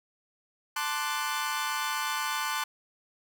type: chord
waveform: sawtooth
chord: D dominant seventh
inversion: second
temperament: equal with one note detuned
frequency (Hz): 880 / 1046.5 / 1174.7 / 1486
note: A5 / C6 / D6 / F#6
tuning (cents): 0 / 0 / 0 / +7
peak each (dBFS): -31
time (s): 0.76-2.64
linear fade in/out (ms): 5
effects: none